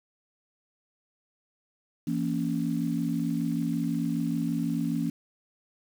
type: chord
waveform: sine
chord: A# diminished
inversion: second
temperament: just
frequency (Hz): 167.82 / 233.1 / 279.7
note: E3 / A#3 / C#4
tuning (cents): +31 / 0 / +16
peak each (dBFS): -30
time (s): 2.07-5.1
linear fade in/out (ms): 5
effects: 8-bit

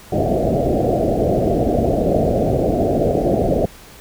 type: low-pass noise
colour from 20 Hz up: white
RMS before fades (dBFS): -17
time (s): 0.12-3.66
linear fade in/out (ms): 5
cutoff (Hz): 720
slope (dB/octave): 96
effects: pink hiss -42 dBFS RMS until 4 s

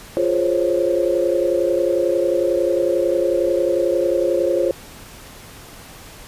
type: chord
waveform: sine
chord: Db major seventh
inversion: first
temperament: equal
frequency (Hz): 349.2 / 415.3 / 523.3 / 554.4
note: F4 / Ab4 / C5 / Db5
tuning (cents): 0 / 0 / 0 / 0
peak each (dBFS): -20 / -25 / -20 / -21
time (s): 0.17-4.71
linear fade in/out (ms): 0
effects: pink hiss -40 dBFS RMS until 6.27 s + resampled to 32000 Hz

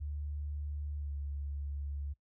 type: tone with pitch glide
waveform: sine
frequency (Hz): 73.3 to 71.21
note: D2 to C#2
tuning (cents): -3 to +47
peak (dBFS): -36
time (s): 0-2.14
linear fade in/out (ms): 20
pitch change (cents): -50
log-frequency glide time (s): 0.98-1.12
effects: noise-tail reverb RT60 0.1 s tail -21 dB re dry

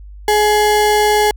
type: ring-modulated tone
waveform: square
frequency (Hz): 631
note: D#5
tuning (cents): +24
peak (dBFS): -8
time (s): 0.28-1.31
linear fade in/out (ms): 2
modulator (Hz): 210
effects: added 50 Hz sine -32 dBFS peak until 1.36 s

